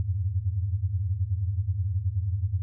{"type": "tone cluster", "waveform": "sine", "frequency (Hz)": [84.7, 92.9, 103.5], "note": ["E2", "F#2", "G#2"], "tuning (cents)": [48, 7, -5], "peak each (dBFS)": [-30, -29, -28], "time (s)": [0, 2.62], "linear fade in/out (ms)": 0, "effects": []}